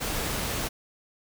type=noise; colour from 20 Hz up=pink; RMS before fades=-30 dBFS; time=0-0.69 s; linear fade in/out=20 ms; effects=none